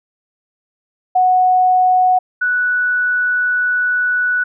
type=tone pair in turn; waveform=sine; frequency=737 / 1478.2 Hz; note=F#5 / F#6; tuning=-7 / -2 cents; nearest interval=octave; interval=1205 cents; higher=second; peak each=-9 / -13 dBFS; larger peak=first; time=1.15-2.19 / 2.41-4.44 s; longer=second; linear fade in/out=10 ms; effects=none